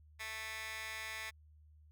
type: tone with high-pass filter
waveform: 15% pulse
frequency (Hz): 220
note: A3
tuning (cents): 0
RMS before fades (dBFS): -44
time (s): 0.19-1.31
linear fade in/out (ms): 20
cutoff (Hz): 1700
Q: 2.3
effects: added 76 Hz sine -59 dBFS peak until 1.91 s